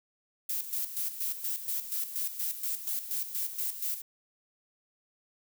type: noise with tremolo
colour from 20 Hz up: violet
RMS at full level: -32 dBFS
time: 0.49-4.02 s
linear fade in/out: 5 ms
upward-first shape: square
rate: 4.2 Hz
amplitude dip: 65%
effects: none

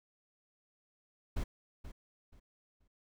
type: noise with echo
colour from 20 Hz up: brown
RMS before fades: -34 dBFS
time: 1.36-1.44 s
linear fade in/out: 10 ms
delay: 480 ms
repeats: 3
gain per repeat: -12 dB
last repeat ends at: 2.88 s
effects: none

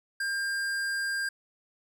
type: tone with hard clipping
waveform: sine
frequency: 1600 Hz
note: G6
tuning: 35 cents sharp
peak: -30 dBFS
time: 0.2-1.29 s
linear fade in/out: 5 ms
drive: 15 dB
effects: none

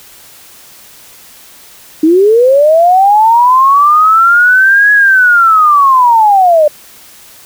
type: linear two-way sweep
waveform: sine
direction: up then down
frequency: 303.7 to 1683 to 585 Hz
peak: -3 dBFS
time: 2.03-6.68 s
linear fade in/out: 5 ms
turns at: 4.92 s
effects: white hiss -37 dBFS RMS until 7.45 s

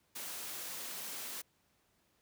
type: high-pass noise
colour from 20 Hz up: white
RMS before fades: -43 dBFS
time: 0.15-1.42 s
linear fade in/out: 10 ms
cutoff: 170 Hz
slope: 12 dB/octave
effects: pink hiss -74 dBFS RMS until 2.21 s + high-pass 60 Hz 12 dB/octave

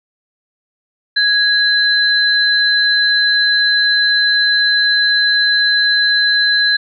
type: tone pair together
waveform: sine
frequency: 1660 / 4054 Hz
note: G#6 / B7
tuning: -1 / +45 cents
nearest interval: octave + minor third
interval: 1546 cents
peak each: -13 dBFS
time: 1.16-6.77 s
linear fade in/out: 10 ms
effects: none

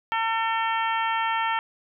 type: harmonic tone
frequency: 450 Hz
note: A4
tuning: 39 cents sharp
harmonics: 2 / 3 / 4 / 5 / 6 / 7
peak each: -25 / -29 / -31 / -33 / -35 / -36 dBFS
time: 0.12-1.59 s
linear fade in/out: 0 ms
effects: none

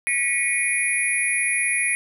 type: tone cluster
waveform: sine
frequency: 1952 / 2216 / 2431 / 10740 Hz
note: B6 / C#7 / D#7 / E9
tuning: -21 / -1 / -41 / +31 cents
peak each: -25 dBFS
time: 0.07-1.95 s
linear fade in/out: 0 ms
effects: 9-bit

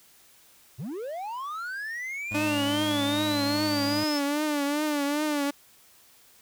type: linear sweep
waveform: triangle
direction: up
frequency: 100.7 to 5300 Hz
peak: -30 dBFS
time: 0.78-4.2 s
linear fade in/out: 20 ms
type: tone with pitch glide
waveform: 25% pulse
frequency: 105.2 to 104.23 Hz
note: G#2 to G#2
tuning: +23 to +7 cents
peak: -30 dBFS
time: 2.31-4.04 s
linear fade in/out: 5 ms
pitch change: -16 cents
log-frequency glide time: 2.45-3.51 s
type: tone with vibrato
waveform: sawtooth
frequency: 293.7 Hz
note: D4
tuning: in tune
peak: -21 dBFS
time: 2.34-5.51 s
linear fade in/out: 10 ms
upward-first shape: triangle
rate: 2.5 Hz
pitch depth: 85 cents each way
effects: white hiss -57 dBFS RMS until 6.41 s

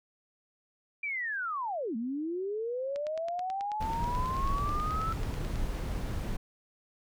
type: linear two-way sweep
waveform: sine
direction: down then up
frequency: 2376 to 216.5 to 1330 Hz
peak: -31 dBFS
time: 1.03-5.13 s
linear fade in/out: 5 ms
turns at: 1.96 s
type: click train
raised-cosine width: 0.2 ms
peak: -27 dBFS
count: 25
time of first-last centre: 2.96-5.557 s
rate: 9.24 Hz
type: noise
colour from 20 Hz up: brown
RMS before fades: -33 dBFS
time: 3.8-6.37 s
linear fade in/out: 10 ms
effects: none

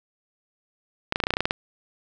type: clicks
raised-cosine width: 0.3 ms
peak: -6 dBFS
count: 11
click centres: 1.124 / 1.159 / 1.202 / 1.238 / 1.269 / 1.306 / 1.338 / 1.369 / 1.406 / 1.455 / 1.509 s
effects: none

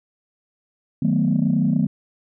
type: chord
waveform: sine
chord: B dominant seventh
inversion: first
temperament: equal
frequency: 155.56 / 185 / 220 / 246.9 Hz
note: D#3 / F#3 / A3 / B3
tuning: 0 / 0 / 0 / 0 cents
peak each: -21 dBFS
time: 1.02-1.87 s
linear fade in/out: 5 ms
effects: tanh soft clip ceiling -9 dBFS

